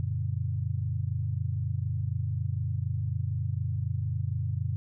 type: chord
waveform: sine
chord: Gb augmented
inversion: none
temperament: equal with one note detuned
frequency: 92.5 / 116.54 / 143.4 Hz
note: Gb2 / Bb2 / D3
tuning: 0 / 0 / -41 cents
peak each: -31 / -31 / -34 dBFS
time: 0-4.76 s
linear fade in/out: 0 ms
effects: none